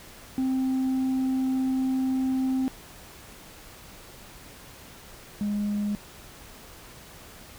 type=tone pair in turn; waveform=sine; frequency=261.6 / 206.3 Hz; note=C4 / G#3; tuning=0 / -11 cents; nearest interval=major third; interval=411 cents; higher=first; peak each=-20 / -23 dBFS; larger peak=first; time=0.38-2.68 / 5.41-5.95 s; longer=first; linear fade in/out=0 ms; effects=tanh soft clip ceiling -22 dBFS + pink hiss -47 dBFS RMS until 7.58 s